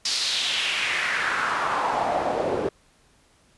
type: noise with band-pass filter sweep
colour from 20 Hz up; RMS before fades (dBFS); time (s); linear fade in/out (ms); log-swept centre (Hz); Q
pink; -25; 0.05-2.69; 5; 5000 to 430; 2.9
effects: pink hiss -60 dBFS RMS until 3.57 s + resampled to 24000 Hz

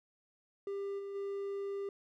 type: tone with level steps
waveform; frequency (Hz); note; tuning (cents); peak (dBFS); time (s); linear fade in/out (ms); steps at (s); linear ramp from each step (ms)
triangle; 397.7; G4; +25; -34 / -38 / -34; 0.67-1.89; 2; 0.98 / 1.14; 20
effects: none

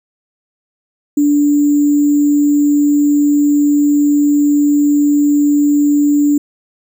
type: tone with sample-and-hold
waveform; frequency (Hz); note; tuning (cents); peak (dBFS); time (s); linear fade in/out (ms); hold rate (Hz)
sine; 291.1; D4; -15; -8; 1.17-6.38; 5; 7350
effects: none

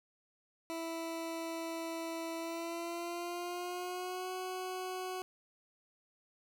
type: tone with pitch glide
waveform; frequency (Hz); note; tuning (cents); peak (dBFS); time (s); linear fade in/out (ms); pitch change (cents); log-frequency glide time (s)
20% pulse; 329.6 to 370; E4 to F#4; 0 to 0; -33; 0.7-5.22; 0; +200; 2.37-4.31
effects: none

